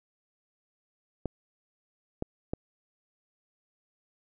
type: clicks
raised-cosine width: 2 ms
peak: -17 dBFS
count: 3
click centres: 1.257 / 2.224 / 2.535 s
effects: none